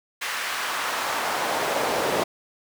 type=noise with high-pass filter sweep; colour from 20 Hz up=brown; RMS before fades=-26 dBFS; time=0.21-2.24 s; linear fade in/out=10 ms; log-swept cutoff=1700 to 450 Hz; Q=1.2; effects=none